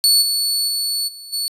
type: tone with level steps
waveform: sawtooth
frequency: 4436 Hz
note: C#8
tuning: in tune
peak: -8 / -14 / -16 / -31 / -17 dBFS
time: 0.04-1.48 s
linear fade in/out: 0 ms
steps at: 0.21 / 0.67 / 1.07 / 1.32 s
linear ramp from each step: 20 ms
effects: resampled to 32000 Hz